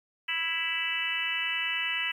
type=harmonic tone; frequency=329.6 Hz; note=E4; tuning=in tune; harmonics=3 / 4 / 5 / 6 / 7 / 8 / 9; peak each=-44 / -43 / -39 / -33 / -39 / -32 / -33 dBFS; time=0.28-2.12 s; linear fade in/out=10 ms; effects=10-bit